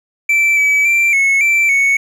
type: tone with pitch steps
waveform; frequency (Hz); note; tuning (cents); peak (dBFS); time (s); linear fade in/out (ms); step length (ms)
triangle; 2332 / 2290 / 2353 / 2192 / 2339 / 2217; D7 / D7 / D7 / C#7 / D7 / C#7; -13 / -44 / +3 / -20 / -8 / 0; -8; 0.29-1.97; 5; 280
effects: 8-bit